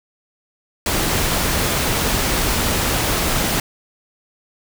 pink noise, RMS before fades -19 dBFS, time 0.86-3.6 s, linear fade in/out 2 ms, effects none

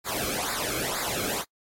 pink noise with flanger, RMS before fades -29 dBFS, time 0.04-1.45 s, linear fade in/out 50 ms, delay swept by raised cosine 0.33 to 1.1 ms, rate 2.1 Hz, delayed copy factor -0.8, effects noise-tail reverb RT60 0.1 s tail -25 dB re dry + MP3 64 kbps

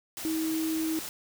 sine tone in noise, 319.1 Hz, D#4, 44 cents sharp, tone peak -27 dBFS, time 0.25-0.99 s, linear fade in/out 0 ms, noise white, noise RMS -38 dBFS, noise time 0.17-1.09 s, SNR +8 dB, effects none

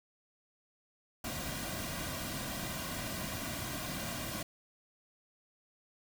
pink noise with comb filter, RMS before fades -39 dBFS, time 1.24-4.43 s, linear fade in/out 5 ms, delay 2.3 ms, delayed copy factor -0.65, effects none

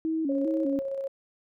sine tone with vibrato, 299.1 Hz, D4, 32 cents sharp, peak -25 dBFS, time 0.05-0.79 s, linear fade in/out 0 ms, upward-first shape square, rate 2.5 Hz, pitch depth 120 cents each way
sine tone with tremolo, 545 Hz, C#5, 29 cents flat, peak -28 dBFS, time 0.29-1.08 s, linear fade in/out 5 ms, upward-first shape square, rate 16 Hz, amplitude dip 30%
effects none

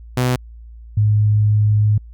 sawtooth / sine tone pair in turn, 125.6 / 105.62 Hz, B2 / G#2, +30 / +30 cents, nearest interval minor third, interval 300 cents, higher first, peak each -11 dBFS, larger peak neither, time 0.17-0.36 / 0.97-1.98 s, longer second, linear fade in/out 5 ms, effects added 57 Hz sine -35 dBFS peak until 2.13 s

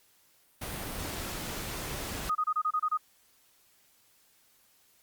pink noise, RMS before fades -37 dBFS, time 0.61-2.3 s, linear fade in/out 10 ms
sine tone bursts, 1245 Hz, D#6, 1 cent sharp, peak -25 dBFS, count 8, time 2.29-2.975 s, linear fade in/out 10 ms, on 62 ms, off 27 ms
effects white hiss -65 dBFS RMS until 5.02 s + Opus 48 kbps

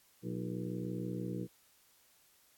harmonic tone with a mistuned harmonic, 60.3 Hz, B1, 41 cents flat, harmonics 2 / 3 / 4 / 5 / 6 / 7 / 8, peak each -42 / -40 / -47 / -43 / -47 / -49 / -48 dBFS, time 0.22-1.48 s, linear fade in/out 50 ms, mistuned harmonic 5, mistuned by +80 cents, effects white hiss -67 dBFS RMS until 2.57 s + AAC 64 kbps

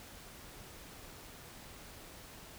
silence, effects pink hiss -52 dBFS RMS until 2.58 s

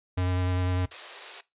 square tone with vibrato, 91 Hz, F#2, 28 cents flat, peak -25 dBFS, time 0.17-0.86 s, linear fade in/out 10 ms, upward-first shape sine, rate 10 Hz, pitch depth 12 cents each way
white high-pass noise, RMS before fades -39 dBFS, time 0.91-1.41 s, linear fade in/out 5 ms, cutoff 360 Hz, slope 48 dB/octave
effects noise-tail reverb RT60 0.2 s tail -18 dB re dry + resampled to 8000 Hz

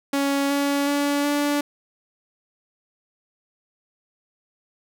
sawtooth tone with pitch steps, 279 / 282.6 / 286.2 / 289.8 Hz, C#4 / C#4 / D4 / D4, +11 / +34 / -45 / -23 cents, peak -16 dBFS, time 0.13-1.61 s, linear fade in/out 5 ms, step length 370 ms, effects none

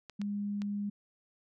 clicks, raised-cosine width 0.2 ms, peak -28 dBFS, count 3, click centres 0.097 / 0.216 / 0.619 s
sine tone, 204 Hz, G#3, 31 cents flat, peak -32 dBFS, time 0.19-0.9 s, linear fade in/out 10 ms
effects none

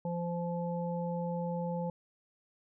harmonic tone, 172.5 Hz, F3, 21 cents flat, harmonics 1 / 3 / 5, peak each -34 / -37 / -41 dBFS, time 0.05-1.9 s, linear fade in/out 2 ms, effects none

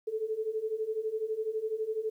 sine beating tone pair, 430 / 442 Hz, A4 / A4, -40 / +8 cents, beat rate 12 Hz, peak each -35 / -32 dBFS, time 0.07-2.1 s, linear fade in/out 10 ms, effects 11-bit

